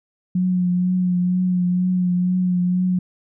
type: tone with vibrato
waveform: sine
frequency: 180.8 Hz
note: F#3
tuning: 40 cents flat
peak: -16 dBFS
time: 0.35-2.99 s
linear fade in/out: 5 ms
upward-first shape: triangle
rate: 2.1 Hz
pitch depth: 30 cents each way
effects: none